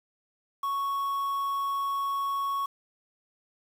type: tone with quantisation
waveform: triangle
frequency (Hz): 1108.7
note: C#6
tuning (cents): 0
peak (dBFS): -25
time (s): 0.63-2.66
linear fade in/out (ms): 5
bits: 8
effects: none